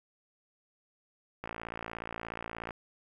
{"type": "click train", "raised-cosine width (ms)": 0.5, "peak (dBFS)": -23, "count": 73, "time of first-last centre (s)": [1.44, 2.708], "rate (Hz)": 56.8, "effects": ["10-bit"]}